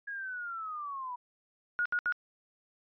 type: linear sweep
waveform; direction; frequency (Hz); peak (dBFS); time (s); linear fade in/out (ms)
sine; down; 1661.2 to 965; -36; 0.07-1.16; 10
type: tone bursts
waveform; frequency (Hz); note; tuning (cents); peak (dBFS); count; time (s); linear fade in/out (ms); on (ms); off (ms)
sine; 1443; F#6; -44; -27; 3; 1.79-2.123; 0; 65; 69
effects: resampled to 11025 Hz